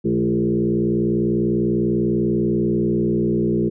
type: tone with frequency modulation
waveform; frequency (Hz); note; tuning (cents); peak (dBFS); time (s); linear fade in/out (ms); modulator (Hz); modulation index
sine; 275.9; C#4; -8; -16; 0.04-3.7; 20; 60.2; 2.3
effects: none